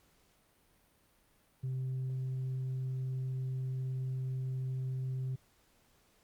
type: tone with tanh clipping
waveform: sine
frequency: 130.1 Hz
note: C3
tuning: 9 cents flat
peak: -34 dBFS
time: 1.63-5.36 s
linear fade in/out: 10 ms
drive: 1 dB
effects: pink hiss -69 dBFS RMS until 6.23 s + Opus 48 kbps